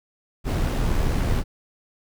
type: noise with amplitude modulation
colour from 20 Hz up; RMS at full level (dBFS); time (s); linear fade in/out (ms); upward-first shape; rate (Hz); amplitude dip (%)
brown; -20; 0.44-1.44; 50; sine; 78.3; 35
effects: none